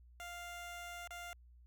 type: tone with dropouts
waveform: 15% pulse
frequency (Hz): 698.5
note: F5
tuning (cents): 0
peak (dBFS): -39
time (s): 0.2-1.33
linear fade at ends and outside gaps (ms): 0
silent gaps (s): 1.074-1.107
effects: added 60 Hz sine -58 dBFS peak until 1.66 s